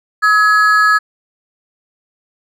triangle ring-modulated tone, 1480 Hz, F#6, in tune, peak -3 dBFS, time 0.22-0.99 s, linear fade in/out 20 ms, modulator 200 Hz, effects none

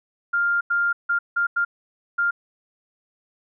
sine tone bursts at uneven times, 1400 Hz, F6, 4 cents sharp, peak -18 dBFS, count 6, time 0.33-0.61 / 0.7-0.93 / 1.09-1.19 / 1.36-1.47 / 1.56-1.65 / 2.18-2.31 s, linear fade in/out 10 ms, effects none

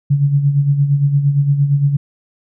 sine tone with tremolo, 141.9 Hz, C#3, 41 cents sharp, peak -8 dBFS, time 0.1-1.97 s, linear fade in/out 10 ms, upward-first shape sine, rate 8.7 Hz, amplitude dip 60%, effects none

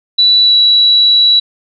sine tone with pitch glide, 3951 to 3921 Hz, B7 to B7, 0 to -13 cents, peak -5 dBFS, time 0.18-1.4 s, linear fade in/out 10 ms, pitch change -13 cents, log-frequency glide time 0.43-0.55 s, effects none

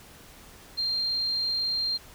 sine tone, 4186 Hz, C8, in tune, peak -25 dBFS, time 0.77-1.98 s, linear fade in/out 20 ms, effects pink hiss -50 dBFS RMS until 2.14 s

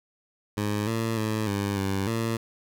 15% pulse tone with pitch steps, 104.2 / 113.3 / 108.8 / 100.5 / 97.3 / 113.9 Hz, G#2 / A#2 / A2 / G2 / G2 / A#2, +6 / -49 / -19 / +44 / -12 / -40 cents, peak -19 dBFS, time 0.57-2.37 s, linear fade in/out 5 ms, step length 300 ms, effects none

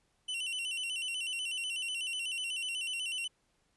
45% pulse tone with vibrato, 2874 Hz, F7, 49 cents sharp, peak -34 dBFS, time 0.28-3.28 s, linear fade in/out 10 ms, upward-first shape square, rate 8.1 Hz, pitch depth 80 cents each way, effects pink hiss -74 dBFS RMS until 3.76 s + resampled to 24000 Hz

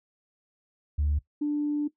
sine tone pair in turn, 73.7 / 294.8 Hz, D2 / D4, +7 / +7 cents, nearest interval 2 octaves, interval 2400 cents, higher second, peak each -22 / -23 dBFS, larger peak first, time 0.98-1.19 / 1.41-1.88 s, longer second, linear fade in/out 10 ms, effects noise-tail reverb RT60 0.1 s tail -17 dB re dry + tanh soft clip ceiling -19 dBFS

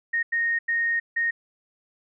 sine tone bursts at uneven times, 1856 Hz, A#6, 8 cents flat, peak -21 dBFS, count 4, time 0.13-0.23 / 0.32-0.59 / 0.68-1 / 1.16-1.31 s, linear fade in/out 10 ms, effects none

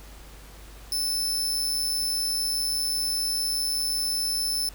sawtooth tone with amplitude modulation, 5274 Hz, E8, in tune, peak -20 dBFS, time 0.92-4.69 s, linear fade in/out 2 ms, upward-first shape sine, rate 145 Hz, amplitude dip 40%, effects added 50 Hz sine -45 dBFS peak until 4.74 s + pink hiss -49 dBFS RMS until 4.74 s

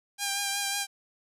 5% pulse tone with vibrato, 800 Hz, G5, 35 cents sharp, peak -16 dBFS, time 0.18-0.87 s, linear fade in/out 50 ms, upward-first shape triangle, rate 5.5 Hz, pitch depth 26 cents each way, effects none

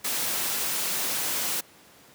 white noise, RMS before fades -28 dBFS, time 0.04-1.61 s, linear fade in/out 10 ms, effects pink hiss -53 dBFS RMS until 2.14 s + high-pass 150 Hz 12 dB/octave

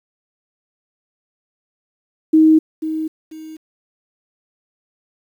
sine tone with echo, 315.2 Hz, D#4, 23 cents sharp, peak -7 dBFS, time 2.33-2.59 s, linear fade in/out 10 ms, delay 490 ms, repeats 2, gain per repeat -12 dB, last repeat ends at 3.57 s, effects 8-bit

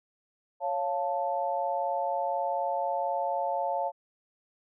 sine chord, Db augmented, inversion none, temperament equal, 554.4 / 698.5 / 880 Hz, Db5 / F5 / A5, 0 / 0 / 0 cents, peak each -32 / -31 / -31 dBFS, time 0.6-3.92 s, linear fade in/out 50 ms, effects none

